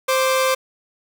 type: tone pair together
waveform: sawtooth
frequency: 523.3 / 1174.8 Hz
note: C5 / D6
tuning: 0 / 0 cents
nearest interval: octave + major second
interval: 1400 cents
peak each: -13 / -19 dBFS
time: 0.08-0.55 s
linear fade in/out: 10 ms
effects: none